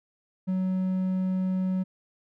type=tone; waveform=triangle; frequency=186.5 Hz; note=F#3; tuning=14 cents sharp; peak=-22 dBFS; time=0.47-1.84 s; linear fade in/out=20 ms; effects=none